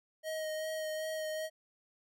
square tone with vibrato, 627 Hz, D#5, 13 cents sharp, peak -36 dBFS, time 0.23-1.5 s, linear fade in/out 50 ms, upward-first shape sine, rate 2.6 Hz, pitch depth 16 cents each way, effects none

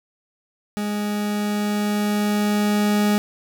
40% pulse tone with level ramp, 207.7 Hz, G#3, in tune, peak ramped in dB -22 to -15 dBFS, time 0.77-3.18 s, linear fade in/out 0 ms, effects none

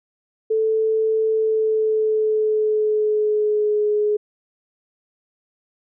sine tone with pitch glide, 440 to 419.9 Hz, A4 to G#4, 0 to +19 cents, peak -16 dBFS, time 0.5-4.17 s, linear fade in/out 10 ms, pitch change -81 cents, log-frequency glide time 1.31-3.87 s, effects none

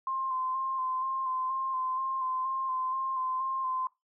sine tone with vibrato, 1046.5 Hz, C6, in tune, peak -29 dBFS, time 0.07-3.87 s, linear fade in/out 2 ms, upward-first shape square, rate 2.1 Hz, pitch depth 21 cents each way, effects noise-tail reverb RT60 0.2 s tail -20 dB re dry

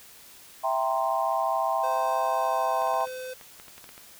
sine chord, C dominant seventh, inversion first, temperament equal, 659.3 / 784 / 932.3 / 1046.5 Hz, E5 / G5 / Bb5 / C6, 0 / 0 / 0 / 0 cents, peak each -28 / -28 / -31 / -29 dBFS, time 0.63-3.06 s, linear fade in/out 20 ms
square tone with pitch glide, 518 to 511.2 Hz, C5 to C5, -17 to -40 cents, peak -35 dBFS, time 1.83-3.34 s, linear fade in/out 10 ms, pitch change -23 cents, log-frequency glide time 2.19-2.89 s
clicks, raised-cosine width 0.3 ms, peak -30 dBFS, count 12, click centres 2.82 / 2.873 / 2.94 / 3.007 / 3.073 / 3.412 / 3.599 / 3.682 / 3.78 / 3.842 / 3.891 / 3.979 s
effects white hiss -50 dBFS RMS until 4.19 s

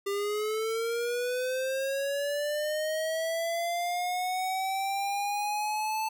square linear sweep, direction up, 396.4 to 880 Hz, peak -29 dBFS, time 0.06-6.09 s, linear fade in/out 10 ms, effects none

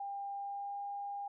sine tone with pitch glide, 799 to 806 Hz, G5 to G5, +33 to +48 cents, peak -38 dBFS, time 0-1.28 s, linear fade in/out 5 ms, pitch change +15 cents, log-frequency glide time 0.33-0.81 s, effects none

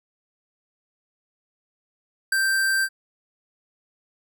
square tone with ADSR envelope, 1568 Hz, G6, in tune, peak -17 dBFS, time 2.32-2.89 s, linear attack 5 ms, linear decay 5 ms, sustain -3 dB, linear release 57 ms, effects none

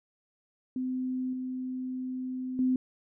sine tone with level steps, 256.2 Hz, C4, 36 cents flat, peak -29 / -32 / -23 dBFS, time 0.76-2.76 s, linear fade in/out 2 ms, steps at 1.33 / 2.59 s, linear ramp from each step 2 ms, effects none

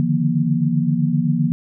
sine tone cluster, 145.1 / 152.8 / 172 / 236.5 Hz, D3 / D#3 / F3 / A#3, -21 / -31 / -26 / +25 cents, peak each -23 / -21 / -20 / -20 dBFS, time 0-1.52 s, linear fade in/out 0 ms, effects none

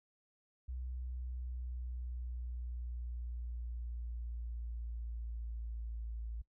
sine tone with pitch glide, 62.7 to 56.18 Hz, B1 to A1, +27 to +37 cents, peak -39 dBFS, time 0.68-6.42 s, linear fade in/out 10 ms, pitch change -190 cents, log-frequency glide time 0.8-6.27 s, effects noise-tail reverb RT60 0.1 s tail -21 dB re dry

